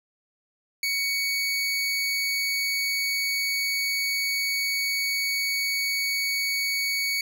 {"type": "tone", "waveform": "25% pulse", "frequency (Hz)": 2236, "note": "C#7", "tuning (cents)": 14, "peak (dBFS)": -20, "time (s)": [0.83, 7.21], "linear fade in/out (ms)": 2, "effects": []}